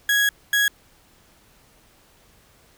35% pulse tone pair in turn, 1661.2 / 1661.2 Hz, G#6 / G#6, 0 / 0 cents, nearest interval unison, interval 0 cents, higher neither, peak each -15 dBFS, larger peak neither, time 0.09-0.29 / 0.53-0.68 s, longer first, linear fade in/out 2 ms, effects pink hiss -56 dBFS RMS until 2.77 s

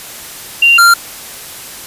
sine / square tone pair in turn, 2773 / 1386.5 Hz, F7 / F6, -13 / -13 cents, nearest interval octave, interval 1200 cents, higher first, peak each -4 dBFS, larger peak neither, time 0.62-0.78 / 0.78-0.94 s, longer neither, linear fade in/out 5 ms, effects white hiss -29 dBFS RMS until 1.86 s + resampled to 32000 Hz

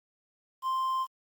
triangle tone with quantisation, 1046.5 Hz, C6, in tune, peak -25 dBFS, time 0.62-1.07 s, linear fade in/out 50 ms, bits 9, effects Opus 48 kbps

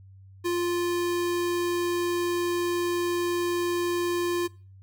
square tone, 349.2 Hz, F4, in tune, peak -25 dBFS, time 0.44-4.48 s, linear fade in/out 20 ms, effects noise-tail reverb RT60 0.4 s tail -23 dB re dry + added 96 Hz sine -47 dBFS peak until 4.82 s

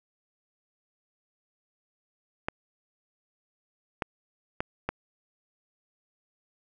clicks, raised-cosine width 0.5 ms, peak -13 dBFS, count 4, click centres 2.485 / 4.022 / 4.605 / 4.89 s, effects none

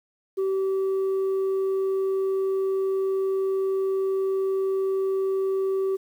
sine tone, 384.8 Hz, G4, 32 cents flat, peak -19 dBFS, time 0.37-5.97 s, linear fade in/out 20 ms, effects tanh soft clip ceiling -21 dBFS + 9-bit

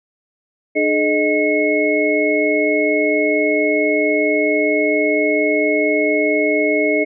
sine tone cluster, 301.4 / 425.8 / 619 / 2181 Hz, D4 / G#4 / D#5 / C#7, +45 / +43 / -9 / -29 cents, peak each -19 dBFS, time 0.75-7.05 s, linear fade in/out 20 ms, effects none

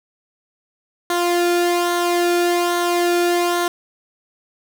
sawtooth tone with flanger, 349.2 Hz, F4, in tune, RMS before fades -18 dBFS, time 1.1-3.68 s, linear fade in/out 2 ms, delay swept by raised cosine 0.39 to 1.02 ms, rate 1.2 Hz, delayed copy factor -0.55, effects none

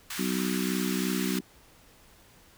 pink high-pass noise, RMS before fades -36 dBFS, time 0.1-1.39 s, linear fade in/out 5 ms, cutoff 1200 Hz, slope 24 dB/octave
harmonic tone, 63 Hz, B1, 35 cents sharp, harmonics 3 / 4 / 5 / 6, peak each -30 / -32 / -34 / -36 dBFS, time 0.18-1.41 s, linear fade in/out 20 ms
effects pink hiss -57 dBFS RMS until 2.57 s

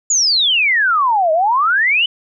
sine exponential two-way sweep, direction down then up, 7040 to 614 to 3058 Hz, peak -11 dBFS, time 0.1-2.06 s, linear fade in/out 5 ms, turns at 1.32 s, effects none

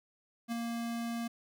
square tone with ADSR envelope, 233.1 Hz, A#3, in tune, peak -32 dBFS, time 0.48-1.28 s, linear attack 41 ms, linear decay 9 ms, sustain -3 dB, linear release 10 ms, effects none

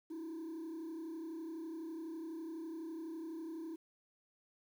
sine tone with frequency modulation, 325.4 Hz, E4, 22 cents flat, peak -39 dBFS, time 0.1-3.76 s, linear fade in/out 10 ms, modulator 32 Hz, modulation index 0.58, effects tanh soft clip ceiling -41 dBFS + 11-bit

